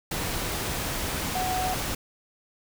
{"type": "tone in noise", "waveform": "sine", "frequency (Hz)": 740, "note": "F#5", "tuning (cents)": 0, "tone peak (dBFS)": -27, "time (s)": [1.35, 1.74], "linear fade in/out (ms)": 5, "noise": "pink", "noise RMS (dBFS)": -30, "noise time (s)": [0.11, 1.95], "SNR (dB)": 0, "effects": []}